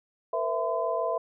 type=tone cluster; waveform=sine; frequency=464.5 / 511 / 662 / 1018 Hz; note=A#4 / C5 / E5 / C6; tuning=-6 / -41 / +7 / -48 cents; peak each=-33 / -33 / -28 / -32 dBFS; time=0.33-1.18 s; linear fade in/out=5 ms; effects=none